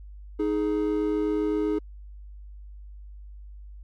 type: tone pair together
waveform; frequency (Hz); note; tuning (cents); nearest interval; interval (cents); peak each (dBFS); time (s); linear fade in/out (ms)
triangle; 311.7 / 419.5; D#4 / G#4; +3 / +17; perfect fourth; 514; -23 / -24; 0.39-1.79; 10
effects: added 50 Hz sine -40 dBFS peak until 3.83 s + MP3 96 kbps